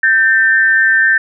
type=tone pair together; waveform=sine; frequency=1560 / 1798 Hz; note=G6 / A6; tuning=-9 / +37 cents; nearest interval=major second; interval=246 cents; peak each=-11 / -10 dBFS; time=0.03-1.18 s; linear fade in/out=5 ms; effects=none